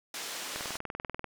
white band-pass noise, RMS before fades -39 dBFS, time 0.14-0.77 s, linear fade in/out 2 ms, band 270 to 7000 Hz, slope 12 dB/octave
click train, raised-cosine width 0.5 ms, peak -21 dBFS, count 15, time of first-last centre 0.56-1.243 s, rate 20.5 Hz
effects none

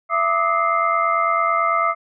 sine tone cluster, 670 / 1192 / 1281 / 2092 Hz, E5 / D6 / E6 / C7, +28 / +25 / -50 / -1 cents, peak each -23 / -20 / -20 / -25 dBFS, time 0.09-1.95 s, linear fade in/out 50 ms, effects none

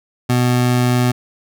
25% pulse tone, 123.8 Hz, B2, 5 cents sharp, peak -9 dBFS, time 0.29-1.12 s, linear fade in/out 10 ms, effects none

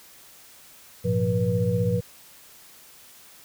sine tone cluster, 102.8 / 118.3 / 174.7 / 483.9 Hz, G#2 / A#2 / F3 / B4, -17 / +26 / +1 / -35 cents, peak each -26 dBFS, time 1.04-2.01 s, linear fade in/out 20 ms, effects white hiss -50 dBFS RMS until 3.44 s

